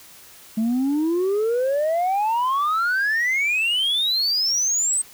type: exponential sweep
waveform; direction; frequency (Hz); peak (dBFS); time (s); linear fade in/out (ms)
sine; up; 215.1 to 8372; -16; 0.57-5.02; 10
effects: tanh soft clip ceiling -17 dBFS + white hiss -46 dBFS RMS until 5.13 s